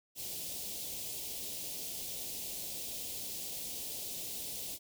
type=band-stop noise; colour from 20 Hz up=white; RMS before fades=-41 dBFS; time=0.15-4.79 s; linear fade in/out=50 ms; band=690 to 2800 Hz; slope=24 dB/octave; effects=none